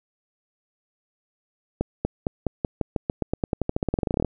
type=accelerating click train; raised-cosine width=2 ms; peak=-9 dBFS; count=27; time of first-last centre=1.81-4.247 s; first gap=240 ms; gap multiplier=0.91; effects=none